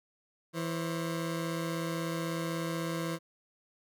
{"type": "tone pair together", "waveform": "20% pulse", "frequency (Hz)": [165.4, 532.4], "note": ["E3", "C5"], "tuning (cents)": [6, 30], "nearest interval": "octave + minor sixth", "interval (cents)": 2024, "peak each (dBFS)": [-28, -35], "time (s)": [0.53, 3.19], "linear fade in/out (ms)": 50, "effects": []}